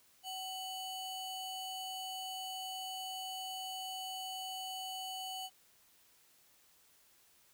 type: ring-modulated tone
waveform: square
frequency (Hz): 1864.7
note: A#6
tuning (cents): 0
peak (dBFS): -38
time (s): 0.23-5.5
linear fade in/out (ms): 50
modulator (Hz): 1110
effects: white hiss -67 dBFS RMS until 7.53 s